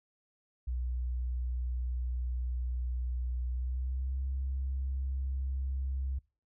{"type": "tone with pitch glide", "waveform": "sine", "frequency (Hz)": [61.7, 66.51], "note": ["B1", "C2"], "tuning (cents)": [-1, 29], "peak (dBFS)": -30, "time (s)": [0.67, 6.19], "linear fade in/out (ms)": 10, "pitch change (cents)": 130, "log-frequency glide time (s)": [3.47, 4.23], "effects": ["noise-tail reverb RT60 0.4 s tail -26 dB re dry", "tanh soft clip ceiling -27 dBFS"]}